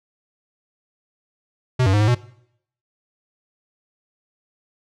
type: tone with pitch steps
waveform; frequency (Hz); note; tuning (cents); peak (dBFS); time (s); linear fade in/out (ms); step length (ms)
square; 127.4 / 95.7 / 104.2 / 106.4 / 122.1; C3 / G2 / G#2 / G#2 / B2; -46 / -41 / +6 / +42 / -19; -15; 1.79-2.15; 10; 72
effects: noise-tail reverb RT60 0.7 s tail -20 dB re dry + low-pass 6000 Hz 12 dB/octave